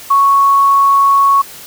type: tone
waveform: sine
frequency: 1108.7 Hz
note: C#6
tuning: in tune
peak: -6 dBFS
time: 0.1-1.42 s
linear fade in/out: 10 ms
effects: white hiss -33 dBFS RMS until 1.66 s